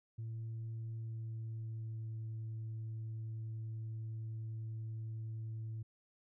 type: tone with pitch glide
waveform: sine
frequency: 113 to 111.19 Hz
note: A2 to A2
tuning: +47 to +19 cents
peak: -38 dBFS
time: 0.18-5.83 s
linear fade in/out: 10 ms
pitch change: -28 cents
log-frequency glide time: 0.93-2.13 s
effects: tanh soft clip ceiling -38 dBFS